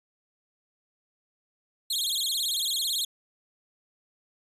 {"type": "tone with vibrato", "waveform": "sawtooth", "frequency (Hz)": 3724, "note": "A#7", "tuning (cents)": -2, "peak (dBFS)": -23, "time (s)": [1.9, 3.05], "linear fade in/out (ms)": 5, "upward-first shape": "sine", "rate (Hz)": 18, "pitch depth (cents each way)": 260, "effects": ["resampled to 32000 Hz"]}